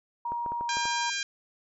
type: tone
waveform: sine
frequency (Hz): 947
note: A#5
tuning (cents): +27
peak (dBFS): -29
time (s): 0.25-1.1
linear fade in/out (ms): 5
type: clicks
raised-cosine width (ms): 1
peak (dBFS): -25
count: 6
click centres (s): 0.32 / 0.462 / 0.52 / 0.61 / 0.77 / 0.855
type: harmonic tone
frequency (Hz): 801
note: G5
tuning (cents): +37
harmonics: 2 / 3 / 4 / 5 / 6 / 7 / 8 / 9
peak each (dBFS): -34 / -36 / -37 / -38 / -39 / -39 / -40 / -41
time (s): 0.69-1.23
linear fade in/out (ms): 2
effects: none